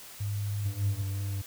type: tone with pitch glide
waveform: sine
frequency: 102.3 to 103.07 Hz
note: G#2 to G#2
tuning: -26 to -13 cents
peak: -29 dBFS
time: 0.2-1.02 s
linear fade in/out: 10 ms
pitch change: +13 cents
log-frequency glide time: 0.34-0.87 s
type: tone with vibrato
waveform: triangle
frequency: 98 Hz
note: G2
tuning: in tune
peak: -28 dBFS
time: 0.65-1.42 s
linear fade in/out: 10 ms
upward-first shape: triangle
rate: 2.1 Hz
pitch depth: 29 cents each way
effects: white hiss -47 dBFS RMS until 1.46 s

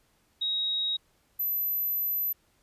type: tone pair in turn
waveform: sine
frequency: 3793 / 12042 Hz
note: A#7 / F#9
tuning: +29 / +29 cents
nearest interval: octave + minor sixth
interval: 2000 cents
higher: second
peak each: -26 dBFS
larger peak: neither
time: 0.41-0.97 / 1.39-2.33 s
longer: second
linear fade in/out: 10 ms
effects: pink hiss -68 dBFS RMS until 2.62 s + resampled to 32000 Hz

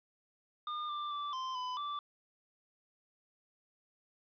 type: tone with pitch steps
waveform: square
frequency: 1212 / 1184 / 1167 / 1039 / 1005 / 1168 Hz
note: D#6 / D6 / D6 / C6 / B5 / D6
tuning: -46 / +14 / -11 / -12 / +30 / -10 cents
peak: -37 dBFS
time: 0.67-1.99 s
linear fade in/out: 2 ms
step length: 220 ms
effects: resampled to 11025 Hz + 11-bit

